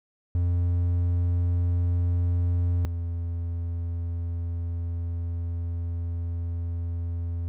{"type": "tone pair in turn", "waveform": "triangle", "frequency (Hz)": [87.31, 85.17], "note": ["F2", "F2"], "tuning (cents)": [0, -43], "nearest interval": "unison", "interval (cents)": 43, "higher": "first", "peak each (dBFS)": [-19, -25], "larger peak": "first", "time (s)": [[0.35, 2.85], [2.85, 7.48]], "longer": "second", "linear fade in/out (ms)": 0, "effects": []}